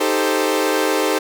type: chord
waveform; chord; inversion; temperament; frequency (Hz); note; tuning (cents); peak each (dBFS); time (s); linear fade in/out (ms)
sawtooth; A half-diminished seventh; second; equal; 311.1 / 392 / 440 / 523.3; Eb4 / G4 / A4 / C5; 0 / 0 / 0 / 0; -18; 0-1.19; 10
effects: none